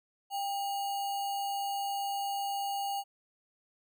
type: tone with sample-and-hold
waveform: sine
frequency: 796 Hz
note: G5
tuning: 26 cents sharp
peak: -31 dBFS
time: 0.3-3.04 s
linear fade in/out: 50 ms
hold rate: 3675 Hz
effects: none